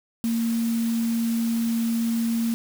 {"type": "tone in noise", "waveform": "sine", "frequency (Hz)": 230.1, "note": "A#3", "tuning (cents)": -22, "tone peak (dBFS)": -21, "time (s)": [0.24, 2.54], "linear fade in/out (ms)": 0, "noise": "white", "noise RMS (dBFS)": -38, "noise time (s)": [0.24, 2.54], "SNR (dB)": 14, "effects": []}